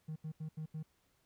triangle tone bursts at uneven times, 156.3 Hz, D#3, 8 cents sharp, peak -36 dBFS, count 5, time 0.08-0.16 / 0.24-0.32 / 0.4-0.49 / 0.57-0.66 / 0.74-0.83 s, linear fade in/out 10 ms, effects tanh soft clip ceiling -34 dBFS + pink hiss -75 dBFS RMS until 1.25 s

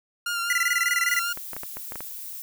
sawtooth tone with vibrato, 1396.9 Hz, F6, in tune, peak -22 dBFS, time 0.26-1.33 s, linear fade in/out 5 ms, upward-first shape triangle, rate 5 Hz, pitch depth 34 cents each way
square tone bursts, 1992 Hz, B6, 14 cents sharp, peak -21 dBFS, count 14, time 0.5-1.192 s, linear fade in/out 2 ms, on 29 ms, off 22 ms
violet noise, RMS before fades -37 dBFS, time 1.09-2.42 s, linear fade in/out 0 ms
clicks, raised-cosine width 0.5 ms, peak -21 dBFS, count 8, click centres 1.374 / 1.533 / 1.566 / 1.634 / 1.77 / 1.921 / 1.957 / 2.006 s
effects none

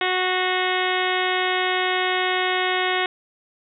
harmonic tone with a mistuned harmonic, 368.4 Hz, F#4, 7 cents flat, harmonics 1 / 2 / 3 / 4 / 5 / 6 / 7 / 8 / 9 / 10, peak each -26 / -26 / -29 / -30 / -27 / -28 / -33 / -32 / -32 / -33 dBFS, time 0.01-3.06 s, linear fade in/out 2 ms, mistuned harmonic 6, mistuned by -29 cents, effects none

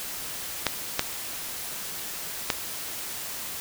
clicks, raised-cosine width 0.2 ms, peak -4 dBFS, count 3, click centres 0.667 / 0.994 / 2.502 s, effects white hiss -35 dBFS RMS until 3.6 s

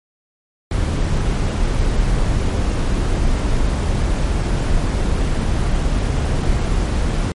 brown noise, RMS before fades -17 dBFS, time 0.71-7.32 s, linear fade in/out 2 ms, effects MP3 48 kbps

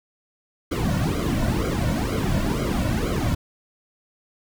brown noise with flanger, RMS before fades -23 dBFS, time 0.71-3.35 s, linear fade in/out 10 ms, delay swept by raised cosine 1.1 to 2.5 ms, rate 2.1 Hz, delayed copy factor -1, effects none

